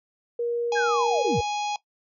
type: tone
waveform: sine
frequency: 473.5 Hz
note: A#4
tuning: 27 cents sharp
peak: -23 dBFS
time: 0.39-1.41 s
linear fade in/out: 5 ms
type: harmonic tone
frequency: 830.6 Hz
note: G#5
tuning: in tune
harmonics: 1 / 3 / 4 / 5 / 6 / 7 / 8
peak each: -26 / -36 / -38 / -40 / -42 / -43 / -44 dBFS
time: 0.72-1.76 s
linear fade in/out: 2 ms
type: linear sweep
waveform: sine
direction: down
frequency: 1660 to 46.85 Hz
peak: -24 dBFS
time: 0.75-1.41 s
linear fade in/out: 20 ms
effects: noise-tail reverb RT60 0.1 s tail -17 dB re dry